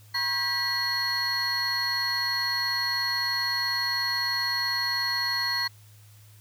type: tone cluster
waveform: triangle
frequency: 960 / 1083 / 1604 / 1948 / 4314 Hz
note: B5 / C#6 / G6 / B6 / C#8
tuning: -49 / -41 / +39 / -24 / -48 cents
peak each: -35 / -35 / -35 / -28 / -26 dBFS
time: 0.14-5.68 s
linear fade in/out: 10 ms
effects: added 105 Hz sine -50 dBFS peak until 6.4 s + white hiss -58 dBFS RMS until 6.4 s